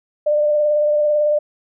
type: tone with vibrato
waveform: sine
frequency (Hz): 597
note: D5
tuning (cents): +28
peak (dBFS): -13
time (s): 0.26-1.39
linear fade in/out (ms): 10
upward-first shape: triangle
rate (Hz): 18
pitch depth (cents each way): 27
effects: none